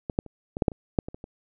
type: clicks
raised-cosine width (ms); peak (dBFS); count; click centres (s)
2; -16 / -9 / -29 / -17 / -7 / -6 / -26 / -7 / -22 / -26 / -25; 11; 0.098 / 0.189 / 0.263 / 0.569 / 0.622 / 0.682 / 0.718 / 0.988 / 1.085 / 1.145 / 1.241
effects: none